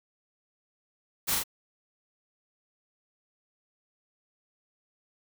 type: noise with echo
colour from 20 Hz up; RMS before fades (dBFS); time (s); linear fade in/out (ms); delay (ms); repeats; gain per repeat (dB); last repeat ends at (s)
white; -28; 1.27-1.36; 20; 39; 2; -2; 1.438
effects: none